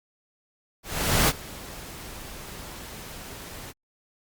pink noise with ADSR envelope, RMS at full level -19 dBFS, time 0.83-3.73 s, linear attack 450 ms, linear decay 43 ms, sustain -21 dB, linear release 30 ms, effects Opus 48 kbps

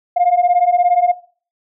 sine beating tone pair, 698.5 / 715.5 Hz, F5 / F5, 0 / +42 cents, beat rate 17 Hz, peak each -13 dBFS, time 0.16-1.12 s, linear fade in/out 10 ms, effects noise-tail reverb RT60 0.4 s tail -17 dB re dry + tanh soft clip ceiling -6 dBFS

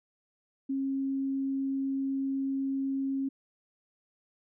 sine tone, 270.8 Hz, C#4, 40 cents flat, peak -28 dBFS, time 0.69-3.29 s, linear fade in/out 10 ms, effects none

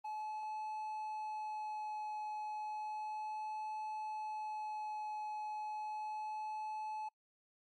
triangle tone with vibrato, 856 Hz, A5, 48 cents flat, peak -38 dBFS, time 0.04-7.09 s, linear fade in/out 10 ms, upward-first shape sine, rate 0.33 Hz, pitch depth 10 cents each way, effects noise-tail reverb RT60 0.1 s tail -25 dB re dry + Opus 32 kbps

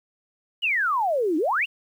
sine exponential two-way sweep, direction down then up, 2997 to 293.7 to 2997 Hz, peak -20 dBFS, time 0.62-1.66 s, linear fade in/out 20 ms, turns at 1.37 s, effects 9-bit

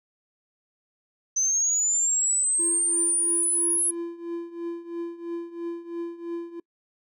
sine linear sweep, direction up, 6100 to 10760 Hz, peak -20 dBFS, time 1.36-3.91 s, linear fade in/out 10 ms
triangle tone with tremolo, 340 Hz, F4, 46 cents flat, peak -25 dBFS, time 2.59-6.6 s, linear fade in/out 5 ms, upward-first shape triangle, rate 3 Hz, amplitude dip 85%
effects noise-tail reverb RT60 0.1 s tail -26 dB re dry + tanh soft clip ceiling -14 dBFS

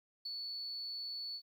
sine tone with ADSR envelope, 4441 Hz, C#8, 2 cents sharp, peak -37 dBFS, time 0.25-1.42 s, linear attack 8 ms, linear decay 25 ms, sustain -2 dB, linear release 69 ms, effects tanh soft clip ceiling -34 dBFS + 12-bit

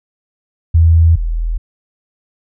sine tone pair in turn, 82.4 / 41.12 Hz, E2 / E1, 0 / -4 cents, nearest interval octave, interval 1204 cents, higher first, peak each -5 / -14 dBFS, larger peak first, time 0.74-1.16 / 1.16-1.58 s, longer neither, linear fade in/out 10 ms, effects none

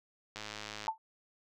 click train, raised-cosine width 0.2 ms, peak -24 dBFS, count 55, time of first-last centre 0.36-0.869 s, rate 106 Hz
sine tone with exponential decay, 885 Hz, A5, 10 cents sharp, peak -24 dBFS, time 0.88-0.98 s, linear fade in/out 1 ms, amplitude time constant 20 ms
effects none

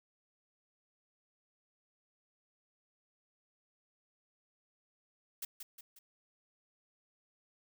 blue noise with echo, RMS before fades -40 dBFS, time 5.42-5.45 s, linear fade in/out 5 ms, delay 180 ms, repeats 3, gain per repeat -6 dB, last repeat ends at 5.99 s, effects none

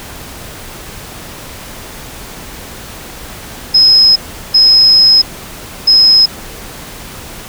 sine tone bursts at uneven times, 5120 Hz, D#8, 49 cents sharp, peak -3 dBFS, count 3, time 3.74-4.16 / 4.54-5.22 / 5.87-6.26 s, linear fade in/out 10 ms, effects pink hiss -29 dBFS RMS until 7.48 s

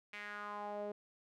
sawtooth tone with band-pass filter sweep, 206.9 Hz, G#3, 6 cents flat, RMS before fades -44 dBFS, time 0.13-0.92 s, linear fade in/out 5 ms, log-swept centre 2300 to 500 Hz, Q 3.6, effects none

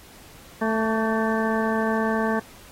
harmonic tone with a mistuned harmonic, 221.3 Hz, A3, 10 cents sharp, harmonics 1 / 2 / 3 / 4 / 5 / 7 / 8, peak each -24 / -27 / -29 / -30 / -31 / -32 / -33 dBFS, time 0.61-2.4 s, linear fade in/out 10 ms, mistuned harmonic 5, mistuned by +40 cents, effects pink hiss -48 dBFS RMS until 2.71 s + AAC 48 kbps

